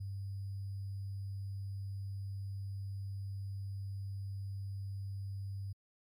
sine tone with sample-and-hold, 98 Hz, G2, in tune, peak -38 dBFS, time 0-5.73 s, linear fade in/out 10 ms, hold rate 4900 Hz, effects MP3 64 kbps

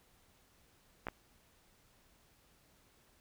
clicks, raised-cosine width 0.5 ms, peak -23 dBFS, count 2, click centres 1.069 / 1.085 s, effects pink hiss -68 dBFS RMS until 3.2 s

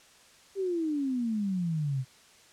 sine exponential sweep, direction down, 400 to 126.5 Hz, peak -27 dBFS, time 0.55-2.05 s, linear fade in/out 50 ms, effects white hiss -57 dBFS RMS until 2.52 s + low-pass 8000 Hz 12 dB/octave

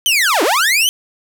sawtooth linear two-way sweep, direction down then up, 3136 to 285.4 to 3136 Hz, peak -8 dBFS, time 0.06-0.89 s, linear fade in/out 0 ms, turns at 0.43 s, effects none

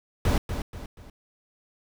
brown noise with echo, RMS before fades -22 dBFS, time 0.25-0.38 s, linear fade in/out 2 ms, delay 240 ms, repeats 3, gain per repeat -8 dB, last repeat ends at 1.1 s, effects none

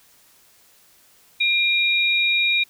sine tone pair together, 2395 / 3779 Hz, D7 / A#7, +33 / +23 cents, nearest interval minor sixth, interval 790 cents, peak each -18 / -21 dBFS, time 1.4-2.64 s, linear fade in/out 10 ms, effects white hiss -55 dBFS RMS until 2.69 s

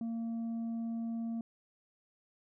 triangle tone with tanh clipping, 229.3 Hz, A#3, 28 cents flat, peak -35 dBFS, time 0.01-1.41 s, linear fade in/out 2 ms, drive 8 dB, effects none

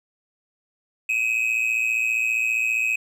triangle tone with amplitude modulation, 2540 Hz, D#7, 35 cents sharp, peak -15 dBFS, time 1.09-2.96 s, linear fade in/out 5 ms, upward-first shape sine, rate 115 Hz, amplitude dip 75%, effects none

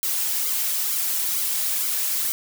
blue noise with flanger, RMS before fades -24 dBFS, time 0.03-2.32 s, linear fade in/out 0 ms, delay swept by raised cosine 1.1 to 4.4 ms, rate 2.2 Hz, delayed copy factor -0.85, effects none

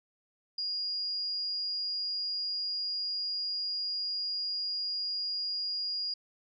sine tone, 4853 Hz, D#8, 44 cents flat, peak -31 dBFS, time 0.58-6.14 s, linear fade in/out 5 ms, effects none

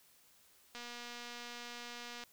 click train, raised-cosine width 0.2 ms, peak -30 dBFS, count 358, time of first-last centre 0.75-2.237 s, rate 240 Hz, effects white hiss -66 dBFS RMS until 2.32 s

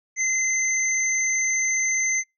sine tone pair together, 2064 / 6185 Hz, C7 / G8, -24 / -24 cents, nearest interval octave + perfect fifth, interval 1900 cents, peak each -23 dBFS, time 0.16-2.24 s, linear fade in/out 50 ms, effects noise-tail reverb RT60 0.2 s tail -25 dB re dry

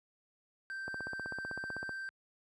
triangle tone, 1564 Hz, G6, 4 cents flat, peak -37 dBFS, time 0.7-2.09 s, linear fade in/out 0 ms
click train, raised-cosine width 1 ms, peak -28 dBFS, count 17, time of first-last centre 0.88-1.893 s, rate 15.8 Hz
effects high-pass 60 Hz 12 dB/octave + resampled to 24000 Hz

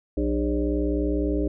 harmonic tone with a mistuned harmonic, 59.9 Hz, A#1, 48 cents sharp, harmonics 1 / 3 / 5 / 7 / 9 / 10, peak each -26 / -35 / -25 / -29 / -33 / -36 dBFS, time 0.17-1.48 s, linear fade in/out 5 ms, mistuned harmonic 7, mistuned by -68 cents, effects none

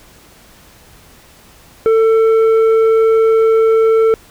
triangle tone with tanh clipping, 446.5 Hz, A4, 25 cents sharp, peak -9 dBFS, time 1.86-4.14 s, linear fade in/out 0 ms, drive 11 dB, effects pink hiss -44 dBFS RMS until 4.3 s

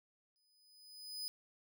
40% pulse tone with exponential growth, 5000 Hz, D#8, 8 cents sharp, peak -37 dBFS, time 0.36-1.28 s, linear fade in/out 0 ms, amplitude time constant 200 ms, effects none

